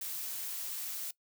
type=noise; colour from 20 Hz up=blue; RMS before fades=-39 dBFS; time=0.01-1.11 s; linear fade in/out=5 ms; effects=noise-tail reverb RT60 0.1 s tail -20 dB re dry